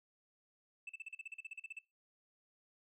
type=tone bursts; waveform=sine; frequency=2637 Hz; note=E7; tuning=in tune; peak=-40 dBFS; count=15; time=0.87-1.79 s; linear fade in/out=5 ms; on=24 ms; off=40 ms; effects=noise-tail reverb RT60 0.2 s tail -20 dB re dry + tanh soft clip ceiling -42 dBFS